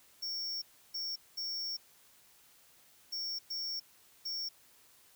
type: tone bursts at uneven times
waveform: square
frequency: 5480 Hz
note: F8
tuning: 34 cents flat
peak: -36 dBFS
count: 6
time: 0.22-0.62 / 0.94-1.16 / 1.37-1.77 / 3.12-3.39 / 3.5-3.8 / 4.25-4.49 s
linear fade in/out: 10 ms
effects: white hiss -63 dBFS RMS until 5.15 s